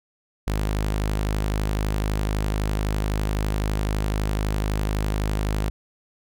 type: tone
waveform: sawtooth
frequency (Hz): 51.91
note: G#1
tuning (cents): 0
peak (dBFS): -18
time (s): 0.47-5.7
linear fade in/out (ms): 5
effects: none